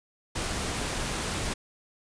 pink noise, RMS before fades -31 dBFS, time 0.35-1.54 s, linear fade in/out 10 ms, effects resampled to 22050 Hz

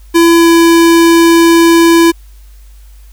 square tone with pitch glide, 336.4 to 334.5 Hz, E4 to E4, +35 to +25 cents, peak -4 dBFS, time 0.14-2.12 s, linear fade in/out 20 ms, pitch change -10 cents, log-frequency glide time 0.37-0.48 s, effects added 50 Hz sine -33 dBFS peak until 3.12 s + white hiss -49 dBFS RMS until 3.12 s

